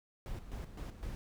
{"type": "noise with tremolo", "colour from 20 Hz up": "brown", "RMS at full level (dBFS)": -41, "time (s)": [0.26, 1.15], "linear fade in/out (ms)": 0, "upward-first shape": "square", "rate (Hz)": 3.9, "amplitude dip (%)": 65, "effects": []}